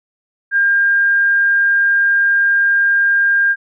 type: tone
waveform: sine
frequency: 1605 Hz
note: G6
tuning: 40 cents sharp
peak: -10 dBFS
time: 0.51-3.56 s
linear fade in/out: 50 ms
effects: none